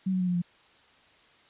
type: tone with pitch steps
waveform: sine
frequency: 189.1 / 185.32 / 181.61 / 177.97 / 174.41 Hz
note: F#3 / F#3 / F#3 / F3 / F3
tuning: +38 / +3 / -32 / +33 / -2 cents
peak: -24 dBFS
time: 0.06-0.42 s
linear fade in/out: 10 ms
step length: 72 ms
effects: white hiss -59 dBFS RMS until 1.49 s + resampled to 8000 Hz